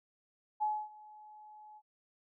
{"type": "tone with ADSR envelope", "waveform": "sine", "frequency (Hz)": 850, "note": "G#5", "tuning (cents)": 40, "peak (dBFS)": -28, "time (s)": [0.6, 1.82], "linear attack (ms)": 26, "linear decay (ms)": 260, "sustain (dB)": -23, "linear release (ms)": 52, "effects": []}